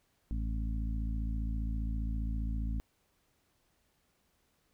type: harmonic tone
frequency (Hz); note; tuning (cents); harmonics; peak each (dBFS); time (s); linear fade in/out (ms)
55; A1; 0; 1 / 2 / 3 / 4 / 5; -32 / -42 / -47 / -43 / -47; 0.31-2.8; 0
effects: pink hiss -74 dBFS RMS until 4.73 s